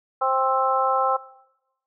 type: harmonic tone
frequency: 263.5 Hz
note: C4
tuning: 12 cents sharp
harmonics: 2 / 3 / 4 / 5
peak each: -26 / -23 / -25 / -24 dBFS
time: 0.21-1.17 s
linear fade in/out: 10 ms
effects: noise-tail reverb RT60 0.9 s tail -19 dB re dry